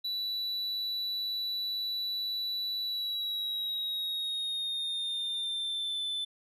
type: tone with pitch glide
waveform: triangle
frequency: 3951 to 3520 Hz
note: B7 to A7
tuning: 0 to 0 cents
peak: -30 dBFS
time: 0.04-6.25 s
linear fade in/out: 10 ms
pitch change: -200 cents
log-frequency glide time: 2.82-6.01 s
effects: none